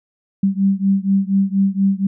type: beating tone pair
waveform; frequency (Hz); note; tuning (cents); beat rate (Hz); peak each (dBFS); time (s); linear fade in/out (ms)
sine; 193.6 / 197.8; G3 / G3; -21 / +16; 4.2; -16 / -17; 0.43-2.07; 5
effects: none